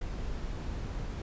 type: noise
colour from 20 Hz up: brown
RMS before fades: -36 dBFS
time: 0.01-1.22 s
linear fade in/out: 5 ms
effects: resampled to 16000 Hz